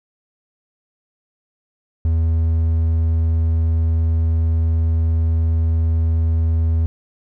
triangle tone, 81.4 Hz, E2, 21 cents flat, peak -12 dBFS, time 2.05-6.86 s, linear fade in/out 0 ms, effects none

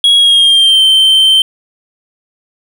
triangle tone with pitch glide, 3317 to 3113 Hz, G#7 to G7, -3 to -13 cents, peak -3 dBFS, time 0.04-1.42 s, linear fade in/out 2 ms, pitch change -110 cents, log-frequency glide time 0.16-0.82 s, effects none

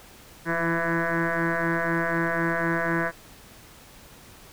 sine tone with frequency modulation, 666 Hz, E5, 18 cents sharp, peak -22 dBFS, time 0.45-3.12 s, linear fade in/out 50 ms, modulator 167 Hz, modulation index 7.1, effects pink hiss -49 dBFS RMS until 4.52 s

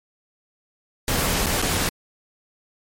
pink noise with dropouts, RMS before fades -22 dBFS, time 1.08-1.89 s, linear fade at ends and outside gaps 1 ms, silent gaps 1.46-1.466 / 1.618-1.624 s, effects MP3 64 kbps

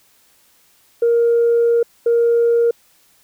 sine tone bursts at uneven times, 468.5 Hz, A#4, 9 cents sharp, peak -10 dBFS, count 2, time 1.02-1.83 / 2.06-2.71 s, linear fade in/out 5 ms, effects tanh soft clip ceiling -8 dBFS + white hiss -55 dBFS RMS until 3.23 s

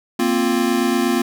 square chord, Bb suspended second, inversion none, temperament equal, 233.1 / 261.6 / 349.2 Hz, Bb3 / C4 / F4, 0 / 0 / 0 cents, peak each -21 dBFS, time 0.19-1.22 s, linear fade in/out 5 ms, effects none

